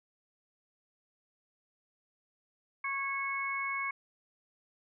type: harmonic tone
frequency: 550 Hz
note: C#5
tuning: 14 cents flat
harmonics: 2 / 3 / 4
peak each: -36 / -43 / -34 dBFS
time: 2.84-3.91 s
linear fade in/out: 5 ms
effects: none